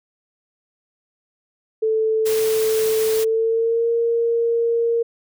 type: tone with pitch glide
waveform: sine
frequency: 440 to 464.8 Hz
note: A4 to A#4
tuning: 0 to -5 cents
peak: -16 dBFS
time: 1.82-5.03 s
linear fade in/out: 10 ms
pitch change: +95 cents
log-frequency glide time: 3.12-3.88 s
type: noise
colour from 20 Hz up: white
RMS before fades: -29 dBFS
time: 2.25-3.25 s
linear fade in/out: 20 ms
effects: none